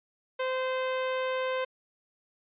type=tone; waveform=sawtooth; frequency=517 Hz; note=C5; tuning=21 cents flat; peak=-24 dBFS; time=0.39-1.65 s; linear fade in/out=10 ms; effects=resampled to 8000 Hz